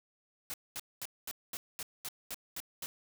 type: noise bursts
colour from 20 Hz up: white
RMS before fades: -40 dBFS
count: 10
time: 0.5-2.86 s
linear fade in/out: 0 ms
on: 38 ms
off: 220 ms
effects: none